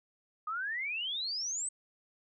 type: exponential sweep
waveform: sine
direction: up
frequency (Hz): 1216 to 8330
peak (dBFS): -33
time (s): 0.47-1.69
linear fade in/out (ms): 5
effects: none